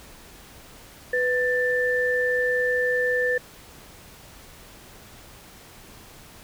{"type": "tone pair together", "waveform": "sine", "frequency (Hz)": [497.2, 1771.8], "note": ["B4", "A6"], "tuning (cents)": [12, 12], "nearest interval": "octave + minor seventh", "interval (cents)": 2200, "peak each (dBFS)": -23, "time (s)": [1.13, 3.38], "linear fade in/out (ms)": 5, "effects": ["pink hiss -47 dBFS RMS until 6.43 s"]}